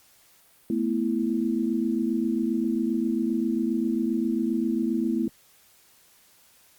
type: chord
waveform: sine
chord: A suspended second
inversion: none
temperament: just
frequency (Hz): 220 / 247.5 / 330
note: A3 / B3 / E4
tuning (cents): 0 / +4 / +2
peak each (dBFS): -27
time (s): 0.7-5.28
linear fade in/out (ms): 2
effects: white hiss -58 dBFS RMS until 6.78 s + Opus 48 kbps